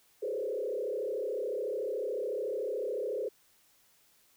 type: tone with frequency modulation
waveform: sine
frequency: 466.2 Hz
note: A#4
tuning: in tune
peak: -31 dBFS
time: 0.22-3.29 s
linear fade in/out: 10 ms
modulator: 33.8 Hz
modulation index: 2.2
effects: white hiss -66 dBFS RMS until 4.36 s